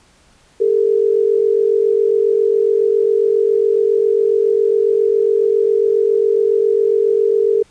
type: tone pair together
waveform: sine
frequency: 404.8 / 452.1 Hz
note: G#4 / A4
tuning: -44 / +47 cents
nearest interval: major second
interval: 191 cents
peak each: -14 dBFS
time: 0.6-7.63 s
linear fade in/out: 10 ms
effects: pink hiss -52 dBFS RMS until 7.7 s + resampled to 22050 Hz